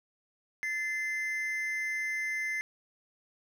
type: tone pair together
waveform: triangle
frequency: 1750.2 / 2072 Hz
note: A6 / C7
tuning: -10 / -17 cents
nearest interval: minor third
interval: 293 cents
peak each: -35 / -30 dBFS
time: 0.63-2.61 s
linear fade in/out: 0 ms
effects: none